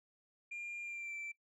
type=tone with pitch glide; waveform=sine; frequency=2400 to 2337 Hz; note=D7 to D7; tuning=+37 to -9 cents; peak=-39 dBFS; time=0.51-1.32 s; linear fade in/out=10 ms; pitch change=-46 cents; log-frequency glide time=0.83-1.15 s; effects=noise-tail reverb RT60 0.1 s tail -22 dB re dry + tanh soft clip ceiling -40 dBFS